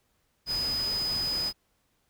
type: tone in noise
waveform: sine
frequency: 5000 Hz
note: D#8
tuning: 8 cents sharp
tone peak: -27 dBFS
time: 0.46-1.53 s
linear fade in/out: 50 ms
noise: pink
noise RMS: -39 dBFS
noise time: 0.46-1.53 s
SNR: +9 dB
effects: pink hiss -72 dBFS RMS until 2.09 s